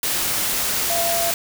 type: tone in noise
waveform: sine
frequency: 681 Hz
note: F5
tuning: 44 cents flat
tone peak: -22 dBFS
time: 0.9-1.31 s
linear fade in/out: 2 ms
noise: white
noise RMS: -22 dBFS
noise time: 0.03-1.34 s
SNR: -3 dB
effects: none